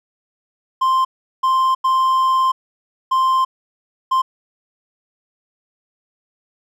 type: tone bursts at uneven times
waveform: triangle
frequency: 1047 Hz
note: C6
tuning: 1 cent sharp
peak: -11 dBFS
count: 5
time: 0.81-1.05 / 1.43-1.75 / 1.84-2.52 / 3.11-3.45 / 4.11-4.22 s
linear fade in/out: 10 ms
effects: none